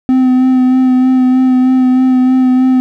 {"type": "tone with vibrato", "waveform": "triangle", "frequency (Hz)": 256.5, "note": "C4", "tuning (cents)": -34, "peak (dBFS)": -4, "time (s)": [0.09, 2.8], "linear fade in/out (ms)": 0, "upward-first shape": "sine", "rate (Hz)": 3.2, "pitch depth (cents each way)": 18, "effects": []}